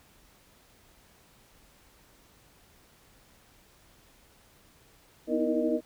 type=tone cluster; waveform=sine; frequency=248 / 312 / 324.8 / 471 / 616 Hz; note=B3 / D#4 / E4 / A#4 / D#5; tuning=+7 / +5 / -26 / +18 / -17 cents; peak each=-31 dBFS; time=5.27-5.81 s; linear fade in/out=50 ms; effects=pink hiss -60 dBFS RMS until 5.85 s